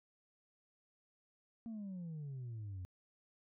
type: exponential sweep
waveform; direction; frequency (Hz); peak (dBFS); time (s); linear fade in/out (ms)
sine; down; 233.1 to 88.6; -40; 1.66-2.85; 0
effects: tanh soft clip ceiling -41 dBFS